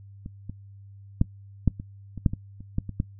clicks, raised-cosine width 5 ms, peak -23 / -23 / -7 / -7 / -23 / -23 / -7 / -18 / -29 / -12 / -21 / -12 dBFS, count 12, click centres 0.261 / 0.496 / 1.214 / 1.677 / 1.799 / 2.177 / 2.262 / 2.335 / 2.606 / 2.784 / 2.893 / 3.001 s, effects noise-tail reverb RT60 0.1 s tail -20 dB re dry + added 99 Hz sine -44 dBFS peak until 3.19 s

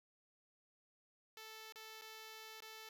5% pulse tone with dropouts, 439.7 Hz, A4, 1 cent flat, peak -40 dBFS, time 1.37-2.89 s, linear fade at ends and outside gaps 2 ms, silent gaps 1.724-1.757 / 2.013-2.019 / 2.605-2.621 s, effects none

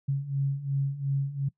sine beating tone pair, 136.6 / 139.4 Hz, C#3 / C#3, -25 / +10 cents, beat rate 2.8 Hz, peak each -31 / -27 dBFS, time 0.08-1.49 s, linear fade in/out 10 ms, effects noise-tail reverb RT60 0.1 s tail -21 dB re dry

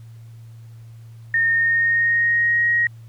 sine tone with pitch glide, 1832 to 1886.8 Hz, A#6 to A#6, -31 to +20 cents, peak -15 dBFS, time 1.34-2.87 s, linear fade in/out 2 ms, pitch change +51 cents, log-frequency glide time 1.47-2.69 s, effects added 114 Hz sine -38 dBFS peak until 3.08 s + pink hiss -59 dBFS RMS until 3.08 s

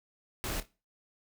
pink noise with echo, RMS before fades -35 dBFS, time 0.44-0.6 s, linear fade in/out 0 ms, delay 27 ms, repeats 2, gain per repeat -13 dB, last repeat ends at 0.654 s, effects noise-tail reverb RT60 0.3 s tail -19 dB re dry

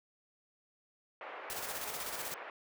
pink band-pass noise, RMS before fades -46 dBFS, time 1.21-2.5 s, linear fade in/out 2 ms, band 470 to 2300 Hz, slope 24 dB/octave
white noise with tremolo, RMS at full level -40 dBFS, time 1.5-2.34 s, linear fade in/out 0 ms, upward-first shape square, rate 16 Hz, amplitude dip 45%
effects none

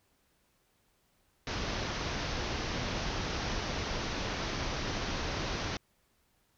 pink low-pass noise, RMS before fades -35 dBFS, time 1.47-5.77 s, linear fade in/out 2 ms, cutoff 6200 Hz, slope 96 dB/octave, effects pink hiss -72 dBFS RMS until 6.57 s

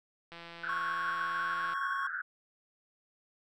click train, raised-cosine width 0.3 ms, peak -31 dBFS, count 240, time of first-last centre 0.32-1.734 s, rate 169 Hz
pink band-pass noise, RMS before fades -37 dBFS, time 0.63-2.22 s, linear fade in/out 10 ms, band 1400 to 1600 Hz, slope 96 dB/octave
triangle tone, 1100 Hz, C#6, 14 cents flat, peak -32 dBFS, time 0.69-2.07 s, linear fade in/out 2 ms
effects none

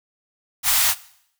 white band-stop noise, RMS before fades -18 dBFS, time 0.63-0.95 s, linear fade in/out 50 ms, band 110 to 710 Hz, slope 48 dB/octave, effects noise-tail reverb RT60 0.7 s tail -19 dB re dry

